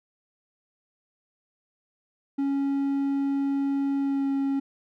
triangle tone with pitch glide, 277.2 to 274.5 Hz, C#4 to C#4, 0 to -17 cents, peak -21 dBFS, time 2.38-4.6 s, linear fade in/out 10 ms, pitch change -17 cents, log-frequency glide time 3.99-4.29 s, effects none

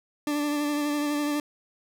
40% pulse tone with vibrato, 293.7 Hz, D4, in tune, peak -24 dBFS, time 0.27-1.4 s, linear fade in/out 2 ms, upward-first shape sine, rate 12 Hz, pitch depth 22 cents each way, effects none

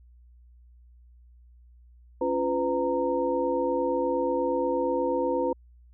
sine tone cluster, 278.3 / 346.7 / 504 / 924 Hz, C#4 / F4 / B4 / A#5, +7 / -13 / +35 / -16 cents, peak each -31 / -30 / -26 / -31 dBFS, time 2.21-5.53 s, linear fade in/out 5 ms, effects added 60 Hz sine -51 dBFS peak until 5.93 s

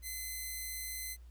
5% pulse tone, 2043 Hz, C7, 42 cents flat, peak -29 dBFS, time 0.02-1.17 s, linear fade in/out 50 ms, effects added 60 Hz sine -50 dBFS peak until 1.3 s + pink hiss -71 dBFS RMS until 1.3 s

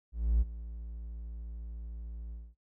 triangle tone with ADSR envelope, 56.8 Hz, A#1, 44 cents flat, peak -19 dBFS, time 0.12-2.55 s, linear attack 290 ms, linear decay 26 ms, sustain -18 dB, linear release 220 ms, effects noise-tail reverb RT60 0.1 s tail -22 dB re dry + tanh soft clip ceiling -17 dBFS

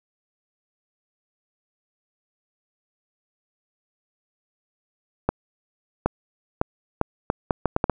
accelerating click train, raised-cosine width 1 ms, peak -5 dBFS, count 10, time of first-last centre 5.29-7.897 s, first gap 770 ms, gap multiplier 0.72, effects none

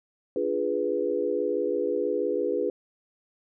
sine chord, D diminished seventh, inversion none, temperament equal, 293.7 / 349.2 / 415.3 / 493.9 Hz, D4 / F4 / Ab4 / Cb5, 0 / 0 / 0 / 0 cents, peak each -33 / -31 / -28 / -28 dBFS, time 0.36-2.7 s, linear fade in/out 2 ms, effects none

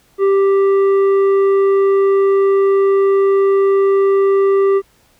triangle tone with tanh clipping, 392.3 Hz, G4, 1 cent sharp, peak -11 dBFS, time 0.18-4.82 s, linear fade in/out 50 ms, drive 12 dB, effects pink hiss -54 dBFS RMS until 5.19 s

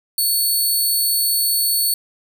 5% pulse tone, 4435 Hz, C#8, in tune, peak -9 dBFS, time 0.18-1.94 s, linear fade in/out 2 ms, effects none

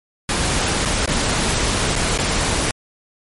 pink noise with dropouts, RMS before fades -19 dBFS, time 0.29-2.71 s, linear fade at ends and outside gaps 1 ms, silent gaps 0.852-0.857 / 1.059-1.075 / 1.955-1.961 / 2.177-2.187 s, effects MP3 48 kbps

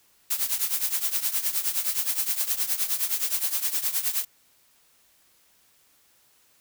blue noise with tremolo, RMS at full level -23 dBFS, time 0.3-4.25 s, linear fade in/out 10 ms, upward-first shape triangle, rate 9.6 Hz, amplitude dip 85%, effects white hiss -62 dBFS RMS until 6.6 s

